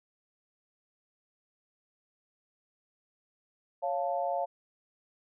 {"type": "chord", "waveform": "sine", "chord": "Db augmented", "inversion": "none", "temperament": "equal", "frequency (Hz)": [554.4, 698.5, 880], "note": ["Db5", "F5", "A5"], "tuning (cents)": [0, 0, 0], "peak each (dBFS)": [-33, -31, -36], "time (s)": [3.82, 4.46], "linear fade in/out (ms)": 20, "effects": []}